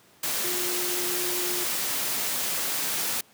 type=tone in noise; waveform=sine; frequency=356.7 Hz; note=F4; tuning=37 cents sharp; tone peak=-33 dBFS; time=0.44-1.64 s; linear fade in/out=5 ms; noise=white; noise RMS=-28 dBFS; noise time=0.23-3.21 s; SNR=-8 dB; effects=pink hiss -57 dBFS RMS until 3.33 s + high-pass 150 Hz 12 dB/octave